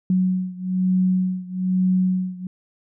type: beating tone pair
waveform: sine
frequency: 184.4 / 185.5 Hz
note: F#3 / F#3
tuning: -6 / +5 cents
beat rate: 1.1 Hz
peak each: -20 / -22 dBFS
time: 0.1-2.47 s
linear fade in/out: 2 ms
effects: none